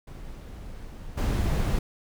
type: noise with level steps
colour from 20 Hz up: brown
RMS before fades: -40 / -24 dBFS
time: 0.07-1.79 s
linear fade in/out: 5 ms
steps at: 1.17 s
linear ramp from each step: 10 ms
effects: none